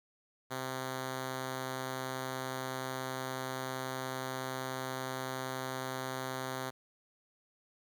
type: tone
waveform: 5% pulse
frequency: 130.6 Hz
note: C3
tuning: 3 cents flat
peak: -25 dBFS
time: 0.5-6.71 s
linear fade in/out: 20 ms
effects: none